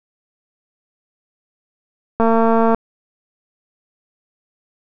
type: click train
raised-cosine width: 1 ms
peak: -3 dBFS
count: 125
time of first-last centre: 2.2-2.746 s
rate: 227 Hz
effects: none